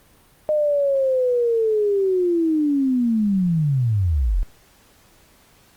sine linear sweep, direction down, 614 to 34.97 Hz, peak -16 dBFS, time 0.49-4.43 s, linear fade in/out 0 ms, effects pink hiss -54 dBFS RMS until 5.76 s + Opus 32 kbps

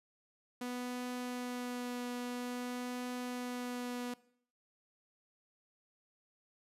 sawtooth tone with vibrato, 246.5 Hz, B3, 3 cents flat, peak -34 dBFS, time 0.61-4.14 s, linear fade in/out 5 ms, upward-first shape triangle, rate 0.5 Hz, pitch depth 12 cents each way, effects noise-tail reverb RT60 0.6 s tail -20 dB re dry + resampled to 32000 Hz

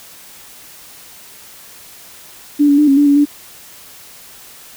sine tone with pitch steps, 291.5 / 284.8 / 297.7 / 274.7 / 290 / 284.2 / 290.6 Hz, D4 / C#4 / D4 / C#4 / D4 / C#4 / D4, -13 / +47 / +24 / -16 / -22 / +43 / -18 cents, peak -7 dBFS, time 2.59-3.255 s, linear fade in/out 20 ms, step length 95 ms, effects white hiss -39 dBFS RMS until 4.76 s

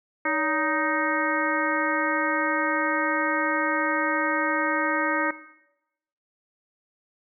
harmonic tone with a mistuned harmonic, 311.5 Hz, D#4, 2 cents sharp, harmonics 1 / 2 / 3 / 4 / 5 / 6 / 7, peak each -30 / -30 / -30 / -30 / -30 / -30 / -30 dBFS, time 0.25-5.31 s, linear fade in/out 5 ms, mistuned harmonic 2, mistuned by -150 cents, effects noise-tail reverb RT60 0.9 s tail -17 dB re dry

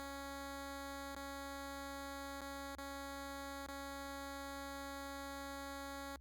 10% pulse tone with dropouts, 277.2 Hz, C#4, in tune, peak -37 dBFS, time 0-6.16 s, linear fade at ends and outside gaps 0 ms, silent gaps 1.149-1.165 / 2.409-2.417 / 2.751-2.782 / 3.664-3.684 s, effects added 67 Hz sine -56 dBFS peak until 6.2 s + Opus 48 kbps

